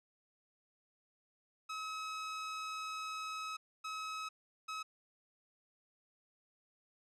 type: tone bursts at uneven times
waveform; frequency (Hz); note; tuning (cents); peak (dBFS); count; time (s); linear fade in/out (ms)
sawtooth; 1281; E6; -50; -36; 3; 1.69-3.57 / 3.84-4.29 / 4.68-4.83; 10
effects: low-pass 7000 Hz 12 dB/octave